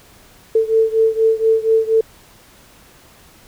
sine beating tone pair, 444.1 / 448.3 Hz, A4 / A4, +16 / +32 cents, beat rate 4.2 Hz, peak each -14 / -16 dBFS, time 0.55-2.01 s, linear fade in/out 5 ms, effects pink hiss -47 dBFS RMS until 3.47 s

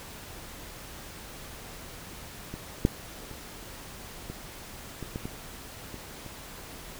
clicks, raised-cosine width 3 ms, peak -23 / -7 / -28 / -24 / -23 / -20 / -21 / -28 / -29 dBFS, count 9, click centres 2.54 / 2.851 / 3.313 / 4.3 / 5.027 / 5.159 / 5.255 / 5.943 / 6.263 s, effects pink hiss -44 dBFS RMS until 6.99 s

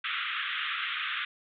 pink band-pass noise, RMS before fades -33 dBFS, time 0.04-1.25 s, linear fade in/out 5 ms, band 1200 to 3600 Hz, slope 96 dB/octave, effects none

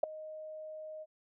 sine tone with ADSR envelope, 622.3 Hz, D#5, in tune, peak -20 dBFS, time 0.03-1.06 s, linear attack 7 ms, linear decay 4 ms, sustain -22 dB, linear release 40 ms, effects none

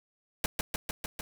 pink noise with echo, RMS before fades -28 dBFS, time 0.44-0.46 s, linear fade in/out 2 ms, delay 150 ms, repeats 5, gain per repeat -2 dB, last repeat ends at 1.21 s, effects none

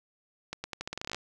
accelerating click train, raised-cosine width 0.2 ms, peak -18 dBFS, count 14, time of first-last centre 0.53-1.146 s, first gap 110 ms, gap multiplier 0.84, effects none

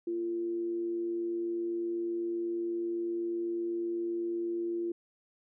sine tone with amplitude modulation, 343.7 Hz, F4, 28 cents flat, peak -29 dBFS, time 0.07-4.92 s, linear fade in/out 5 ms, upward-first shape sine, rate 108 Hz, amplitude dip 30%, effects none

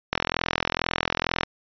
click train, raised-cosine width 0.3 ms, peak -5 dBFS, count 56, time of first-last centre 0.13-1.433 s, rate 42.2 Hz, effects resampled to 11025 Hz

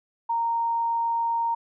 sine tone, 927 Hz, A#5, 10 cents flat, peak -22 dBFS, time 0.29-1.55 s, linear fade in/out 10 ms, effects none

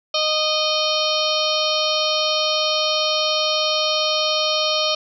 harmonic tone, 617 Hz, D#5, 15 cents flat, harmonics 1 / 2 / 4 / 5 / 6 / 7 / 8 / 9, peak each -23 / -26 / -29 / -24 / -27 / -25 / -32 / -27 dBFS, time 0.14-4.95 s, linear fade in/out 5 ms, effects none

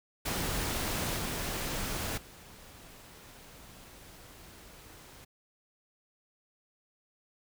pink noise with level steps, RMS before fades -33 / -35 / -52 dBFS, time 0.25-5.25 s, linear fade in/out 10 ms, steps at 1.16 / 2.17 s, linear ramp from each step 10 ms, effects none

